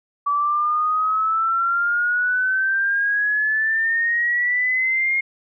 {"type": "exponential sweep", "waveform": "sine", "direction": "up", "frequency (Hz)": [1146, 2147], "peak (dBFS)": -17, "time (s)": [0.26, 5.21], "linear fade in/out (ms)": 10, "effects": []}